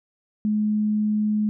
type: tone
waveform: sine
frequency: 212 Hz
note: G#3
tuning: 36 cents sharp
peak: -19 dBFS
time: 0.45-1.49 s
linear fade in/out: 0 ms
effects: none